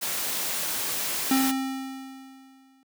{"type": "noise", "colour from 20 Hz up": "white", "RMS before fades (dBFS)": -29, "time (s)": [0.01, 1.52], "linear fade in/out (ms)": 20}
{"type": "tone with exponential decay", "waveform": "square", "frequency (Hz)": 266, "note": "C4", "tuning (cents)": 29, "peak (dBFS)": -19, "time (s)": [1.31, 2.83], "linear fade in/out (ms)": 1, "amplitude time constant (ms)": 330}
{"effects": ["high-pass 150 Hz 12 dB/octave"]}